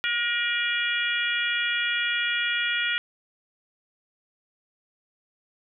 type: harmonic tone with a mistuned harmonic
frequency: 478 Hz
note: A#4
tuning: 43 cents sharp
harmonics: 3 / 4 / 5 / 6 / 7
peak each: -28 / -29 / -30 / -31 / -31 dBFS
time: 0.04-2.98 s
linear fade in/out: 0 ms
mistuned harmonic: 4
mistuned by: -23 cents
effects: none